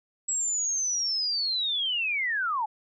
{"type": "linear sweep", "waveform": "sine", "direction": "down", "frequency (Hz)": [7760, 817], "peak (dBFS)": -25, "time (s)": [0.28, 2.66], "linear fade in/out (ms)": 10, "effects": []}